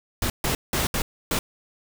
pink noise bursts at uneven times, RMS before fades -24 dBFS, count 5, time 0.22-0.3 / 0.44-0.55 / 0.73-0.87 / 0.94-1.02 / 1.31-1.39 s, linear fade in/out 2 ms, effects none

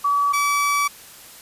sine / 30% pulse tone pair in turn, 1143 / 1148.4 Hz, D6 / D6, -47 / -39 cents, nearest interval unison, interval 8 cents, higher second, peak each -16 / -15 dBFS, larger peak second, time 0.04-0.33 / 0.33-0.88 s, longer second, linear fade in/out 10 ms, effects white hiss -43 dBFS RMS until 1.41 s + resampled to 32000 Hz

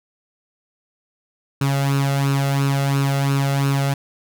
sawtooth tone with flanger, 138.59 Hz, C#3, in tune, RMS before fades -19 dBFS, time 1.61-3.94 s, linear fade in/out 5 ms, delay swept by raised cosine 0.74 to 1.5 ms, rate 2.9 Hz, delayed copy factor +0.65, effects none

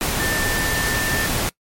sine tone in noise, 1784 Hz, A6, 23 cents sharp, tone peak -23 dBFS, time 0.2-1.26 s, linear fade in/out 0 ms, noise pink, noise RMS -22 dBFS, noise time 0.01-1.49 s, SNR -4 dB, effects noise-tail reverb RT60 0.1 s tail -23 dB re dry + MP3 64 kbps

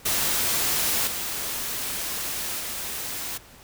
white noise with level steps, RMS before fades -24 / -30 / -32 dBFS, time 0.05-3.38 s, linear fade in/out 10 ms, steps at 1.07 / 2.59 s, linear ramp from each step 5 ms, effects pink hiss -49 dBFS RMS until 3.63 s

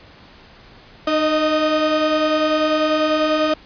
30% pulse tone pair together, 306.1 / 622.3 Hz, D#4 / D#5, -28 / 0 cents, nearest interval octave, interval 1228 cents, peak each -17 / -15 dBFS, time 1.07-3.54 s, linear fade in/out 5 ms, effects pink hiss -45 dBFS RMS until 3.65 s + resampled to 11025 Hz

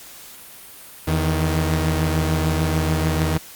sawtooth tone pair together, 81.7 / 156.65 Hz, E2 / D#3, -15 / +12 cents, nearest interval major seventh, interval 1127 cents, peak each -17 dBFS, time 1.07-3.38 s, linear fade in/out 10 ms, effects white hiss -41 dBFS RMS until 3.55 s + Opus 48 kbps

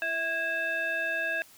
sine tone with frequency modulation, 1642 Hz, G#6, 20 cents flat, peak -27 dBFS, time 0.02-1.42 s, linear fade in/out 0 ms, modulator 989 Hz, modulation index 0.87, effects white hiss -55 dBFS RMS until 1.57 s

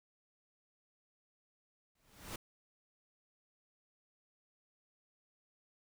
pink noise with exponential growth, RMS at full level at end -41 dBFS, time 1.95-2.36 s, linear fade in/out 5 ms, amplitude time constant 88 ms, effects none

